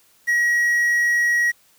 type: tone with quantisation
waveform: triangle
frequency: 1906 Hz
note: A#6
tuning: 38 cents sharp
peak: -14 dBFS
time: 0.27-1.52 s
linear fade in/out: 20 ms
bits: 7
effects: white hiss -57 dBFS RMS until 1.78 s